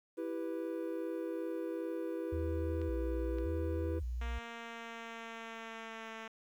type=chord; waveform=triangle; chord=E minor; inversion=none; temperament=equal; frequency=329.6 / 392 / 493.9 Hz; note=E4 / G4 / B4; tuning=0 / 0 / 0 cents; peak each=-37 / -41 / -39 dBFS; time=0.17-4 s; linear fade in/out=20 ms
type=tone with vibrato; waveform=sine; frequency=69.7 Hz; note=C#2; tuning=10 cents sharp; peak=-35 dBFS; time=2.32-4.39 s; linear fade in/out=10 ms; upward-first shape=square; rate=0.88 Hz; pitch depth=250 cents each way
type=clicks; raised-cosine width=0.2 ms; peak=-35 dBFS; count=2; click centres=2.816 / 3.385 s
type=tone with pitch glide; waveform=5% pulse; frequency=233.1 to 223.2 Hz; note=A#3 to A3; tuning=0 to +25 cents; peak=-32 dBFS; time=4.21-6.28 s; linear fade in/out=5 ms; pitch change=-75 cents; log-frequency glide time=4.44-6.15 s
effects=low-pass 4000 Hz 12 dB/octave + 11-bit